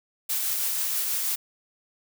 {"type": "noise with tremolo", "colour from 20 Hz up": "blue", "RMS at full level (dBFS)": -26, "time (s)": [0.29, 1.36], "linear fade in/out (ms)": 10, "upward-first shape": "triangle", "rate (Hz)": 6.2, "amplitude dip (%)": 25, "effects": []}